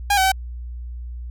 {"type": "tone with pitch steps", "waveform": "sawtooth", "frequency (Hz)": [811, 760, 765], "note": ["G#5", "F#5", "G5"], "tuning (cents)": [-41, 46, -42], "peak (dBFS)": -11, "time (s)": [0.1, 0.319], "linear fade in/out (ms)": 5, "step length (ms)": 73, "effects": ["added 60 Hz sine -29 dBFS peak until 1.3 s"]}